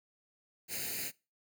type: noise with comb filter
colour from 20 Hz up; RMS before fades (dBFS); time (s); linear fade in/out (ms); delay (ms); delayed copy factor
white; -38; 0.68-1.12; 50; 0.44; +0.85
effects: noise-tail reverb RT60 0.3 s tail -23 dB re dry + high-pass 80 Hz 12 dB/octave